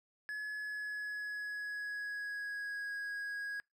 triangle tone with pitch glide, 1700 to 1650.7 Hz, G#6 to G#6, +40 to -11 cents, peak -36 dBFS, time 0.29-3.6 s, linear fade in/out 0 ms, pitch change -51 cents, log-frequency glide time 0.56-2.94 s, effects noise-tail reverb RT60 0.2 s tail -25 dB re dry

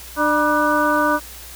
harmonic tone with a mistuned harmonic, 298.6 Hz, D4, 29 cents sharp, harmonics 1 / 2 / 3 / 4 / 5, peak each -21 / -21 / -21 / -21 / -21 dBFS, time 0.16-1.2 s, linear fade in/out 50 ms, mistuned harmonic 3, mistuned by +120 cents, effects added 60 Hz sine -41 dBFS peak until 1.55 s + white hiss -38 dBFS RMS until 1.55 s

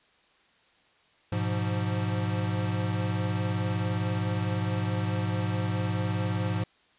square chord, F diminished, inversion first, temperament equal, 103.83 / 123.47 / 174.61 Hz, Ab2 / Cb3 / F3, 0 / 0 / 0 cents, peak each -29 / -35 / -33 dBFS, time 1.32-6.64 s, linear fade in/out 5 ms, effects white hiss -63 dBFS RMS until 6.98 s + resampled to 8000 Hz

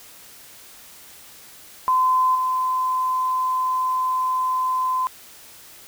sine tone with level steps, 1025 Hz, C6, 36 cents flat, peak -15 / -19 dBFS, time 1.88-5.07 s, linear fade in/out 0 ms, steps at 2.35 s, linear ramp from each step 2 ms, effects white hiss -45 dBFS RMS until 5.87 s

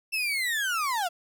35% pulse linear sweep, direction down, 2677 to 659.3 Hz, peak -24 dBFS, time 0.12-1.09 s, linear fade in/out 20 ms, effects none

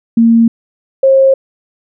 sine tone pair in turn, 229.8 / 536.2 Hz, A#3 / C5, -25 / +42 cents, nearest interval octave + minor third, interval 1467 cents, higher second, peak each -4 dBFS, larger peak neither, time 0.17-0.48 / 1.03-1.34 s, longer neither, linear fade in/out 5 ms, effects none

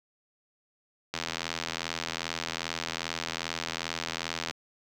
click train, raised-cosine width 0.2 ms, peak -13 dBFS, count 279, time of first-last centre 1.14-4.51 s, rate 82.5 Hz, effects high-pass 100 Hz 12 dB/octave + 9-bit

